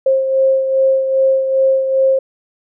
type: beating tone pair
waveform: sine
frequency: 532 / 534.5 Hz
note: C5 / C5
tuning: +29 / +37 cents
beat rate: 2.5 Hz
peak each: -11 / -20 dBFS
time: 0.06-2.19 s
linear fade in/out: 5 ms
effects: none